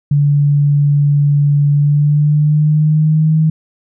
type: tone with pitch glide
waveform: sine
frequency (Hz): 144.4 to 157.47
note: D3 to D#3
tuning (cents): -29 to +21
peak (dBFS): -8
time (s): 0.11-3.5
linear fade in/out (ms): 5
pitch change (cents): +150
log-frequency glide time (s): 1.71-3.37
effects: none